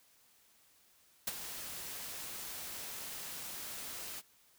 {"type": "noise with ADSR envelope", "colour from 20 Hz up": "white", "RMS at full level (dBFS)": -33, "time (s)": [1.27, 4.22], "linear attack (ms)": 6, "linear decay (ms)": 29, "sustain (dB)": -11, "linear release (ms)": 35, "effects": ["white hiss -67 dBFS RMS until 4.58 s"]}